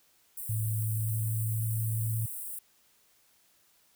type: high-pass noise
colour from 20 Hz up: white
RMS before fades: -39 dBFS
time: 0.37-2.59 s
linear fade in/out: 5 ms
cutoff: 8100 Hz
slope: 96 dB/octave
type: tone with pitch glide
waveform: sine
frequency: 109.1 to 111.14 Hz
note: A2 to A2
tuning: -14 to +18 cents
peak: -28 dBFS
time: 0.49-2.26 s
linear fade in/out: 5 ms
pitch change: +32 cents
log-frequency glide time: 0.94-1.77 s
effects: white hiss -66 dBFS RMS until 3.95 s